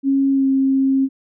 sine tone with pitch glide, 273 to 268.5 Hz, C#4 to C4, -26 to +45 cents, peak -13 dBFS, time 0.03-1.09 s, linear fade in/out 50 ms, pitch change -29 cents, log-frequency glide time 0.31-0.48 s, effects none

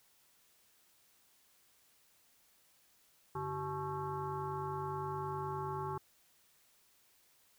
sine tone with frequency modulation, 622.3 Hz, D#5, in tune, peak -36 dBFS, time 3.35-5.98 s, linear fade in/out 5 ms, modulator 239 Hz, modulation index 2.4, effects white hiss -69 dBFS RMS until 7.58 s

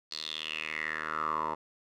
10% pulse tone with band-pass filter sweep, 78 Hz, D#2, 5 cents sharp, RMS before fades -35 dBFS, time 0.11-1.55 s, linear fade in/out 10 ms, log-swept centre 4500 to 870 Hz, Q 6.5, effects none

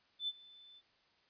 sine tone with ADSR envelope, 3520 Hz, A7, in tune, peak -33 dBFS, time 0.19-0.82 s, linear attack 90 ms, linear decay 38 ms, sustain -23 dB, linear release 47 ms, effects white hiss -71 dBFS RMS until 1.29 s + resampled to 11025 Hz

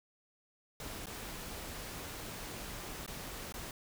pink noise with dropouts, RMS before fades -44 dBFS, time 0.8-3.71 s, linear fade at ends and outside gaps 2 ms, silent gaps 1.059-1.068 / 3.063-3.077 / 3.524-3.54 s, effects none

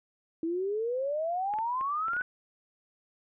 sine exponential sweep, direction up, 320.3 to 1514 Hz, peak -28 dBFS, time 0.43-2.22 s, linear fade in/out 2 ms
clicks, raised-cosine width 0.5 ms, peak -29 dBFS, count 7, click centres 1.538 / 1.587 / 1.811 / 2.083 / 2.134 / 2.166 / 2.211 s
effects none

